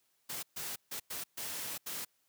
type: noise bursts at uneven times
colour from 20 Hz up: white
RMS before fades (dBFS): -40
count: 6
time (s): 0.29-0.43 / 0.56-0.76 / 0.91-1 / 1.1-1.24 / 1.37-1.78 / 1.86-2.05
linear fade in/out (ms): 10
effects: white hiss -75 dBFS RMS until 2.28 s + high-pass 80 Hz 12 dB/octave